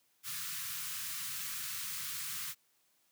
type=band-stop noise; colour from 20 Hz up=white; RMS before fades=-40 dBFS; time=0.23-2.55 s; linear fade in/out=50 ms; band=180 to 1100 Hz; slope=48 dB/octave; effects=white hiss -73 dBFS RMS until 3.11 s + high-pass 100 Hz 12 dB/octave